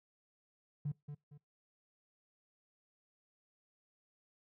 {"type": "tone with echo", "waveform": "triangle", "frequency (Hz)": 146.2, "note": "D3", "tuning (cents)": -7, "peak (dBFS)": -30, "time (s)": [0.85, 0.92], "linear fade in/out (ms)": 10, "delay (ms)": 230, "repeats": 2, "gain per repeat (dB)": -10, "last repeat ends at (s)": 1.38, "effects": ["noise-tail reverb RT60 0.2 s tail -26 dB re dry", "tanh soft clip ceiling -32 dBFS"]}